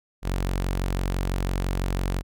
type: tone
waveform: sawtooth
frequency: 45.99 Hz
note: F#1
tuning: 10 cents flat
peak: -20 dBFS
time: 0.22-2.23 s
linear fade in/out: 50 ms
effects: none